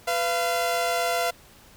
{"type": "tone pair together", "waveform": "sawtooth", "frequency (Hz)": [498.1, 686.8], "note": ["B4", "F5"], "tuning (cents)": [15, -29], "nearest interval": "tritone", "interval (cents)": 556, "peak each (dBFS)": [-25, -20], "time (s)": [0.07, 1.31], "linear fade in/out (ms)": 10, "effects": ["pink hiss -52 dBFS RMS until 1.76 s"]}